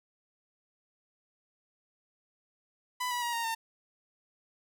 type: tone with pitch steps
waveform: sawtooth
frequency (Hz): 997 / 973.7 / 950.9 / 928.6 / 906.9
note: B5 / B5 / A#5 / A#5 / A#5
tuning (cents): +16 / -25 / +34 / -7 / -48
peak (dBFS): -27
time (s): 3-3.55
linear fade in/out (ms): 10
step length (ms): 110
effects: none